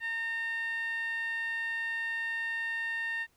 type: tone with band-pass filter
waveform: 15% pulse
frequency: 915 Hz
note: A#5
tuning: 32 cents flat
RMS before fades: -34 dBFS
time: 0-3.27 s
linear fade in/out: 50 ms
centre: 2000 Hz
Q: 7.8
effects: pink hiss -69 dBFS RMS until 3.36 s